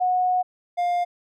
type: tone pair in turn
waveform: sine / triangle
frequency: 731 / 704.7 Hz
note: F#5 / F5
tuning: -21 / +15 cents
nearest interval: minor second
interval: 64 cents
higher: first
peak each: -18 dBFS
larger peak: neither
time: 0-0.43 / 0.77-1.05 s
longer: first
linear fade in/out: 20 ms
effects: none